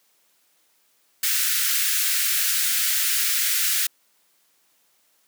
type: high-pass noise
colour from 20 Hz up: white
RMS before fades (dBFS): -22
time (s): 1.23-3.87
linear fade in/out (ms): 5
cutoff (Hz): 1400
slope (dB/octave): 48
effects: white hiss -64 dBFS RMS until 5.27 s + high-pass 200 Hz 12 dB/octave